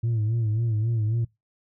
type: tone with vibrato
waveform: sine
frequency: 111.7 Hz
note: A2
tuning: 27 cents sharp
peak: -19 dBFS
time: 0.03-1.25 s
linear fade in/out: 10 ms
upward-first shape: sine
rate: 3.7 Hz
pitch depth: 89 cents each way
effects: noise-tail reverb RT60 0.2 s tail -23 dB re dry + tanh soft clip ceiling -20 dBFS